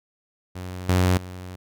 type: tone with level steps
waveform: sawtooth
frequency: 91.3 Hz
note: F#2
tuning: 23 cents flat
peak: -28 / -13 / -31 dBFS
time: 0.55-1.56 s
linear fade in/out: 10 ms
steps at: 0.89 / 1.17 s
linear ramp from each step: 2 ms
effects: none